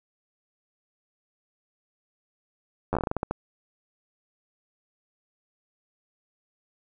slowing click train, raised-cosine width 1 ms, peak -12 dBFS, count 12, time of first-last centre 2.93-3.31 s, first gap 10 ms, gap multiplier 1.23, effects none

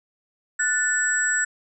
sine tone cluster, 1465 / 1760 / 7730 Hz, F#6 / A6 / B8, -18 / 0 / -38 cents, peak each -24 dBFS, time 0.59-1.45 s, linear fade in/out 10 ms, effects none

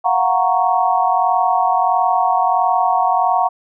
sine chord, Gb major seventh, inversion third, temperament equal, 698.5 / 740 / 932.3 / 1108.7 Hz, F5 / Gb5 / Bb5 / Db6, 0 / 0 / 0 / 0 cents, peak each -20 / -16 / -18 / -20 dBFS, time 0.04-3.49 s, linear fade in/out 20 ms, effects none

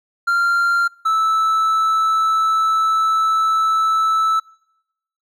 triangle tone pair in turn, 1387 / 1312.6 Hz, F6 / E6, -12 / -8 cents, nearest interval minor second, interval 96 cents, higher first, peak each -12 dBFS, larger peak neither, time 0.27-0.88 / 1.05-4.4 s, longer second, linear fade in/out 10 ms, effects noise-tail reverb RT60 0.9 s tail -26 dB re dry

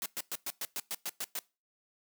white noise bursts, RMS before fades -36 dBFS, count 10, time 0.02-1.39 s, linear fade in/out 0 ms, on 38 ms, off 110 ms, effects noise-tail reverb RT60 0.3 s tail -23 dB re dry + high-pass 200 Hz 12 dB/octave

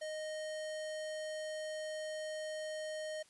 square tone, 620 Hz, D#5, 6 cents flat, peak -40 dBFS, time 0.01-3.23 s, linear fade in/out 10 ms, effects white hiss -66 dBFS RMS until 3.29 s + resampled to 24000 Hz

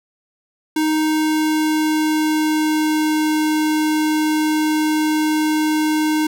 square tone with pitch glide, 311.1 to 308.6 Hz, D#4 to D#4, 0 to -14 cents, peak -16 dBFS, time 0.76-6.27 s, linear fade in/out 5 ms, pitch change -14 cents, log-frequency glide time 0.89-3.39 s, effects none

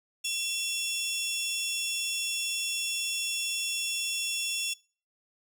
20% pulse tone pair together, 2711 / 3416 Hz, E7 / G#7, +48 / +48 cents, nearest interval major third, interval 400 cents, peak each -27 dBFS, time 0.24-4.74 s, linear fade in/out 10 ms, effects noise-tail reverb RT60 0.4 s tail -24 dB re dry

